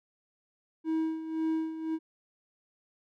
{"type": "tone with tremolo", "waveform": "triangle", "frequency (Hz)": 320, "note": "D#4", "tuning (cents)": 49, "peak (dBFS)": -24, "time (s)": [0.84, 1.99], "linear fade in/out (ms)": 50, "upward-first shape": "sine", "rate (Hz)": 1.9, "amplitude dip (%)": 70, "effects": []}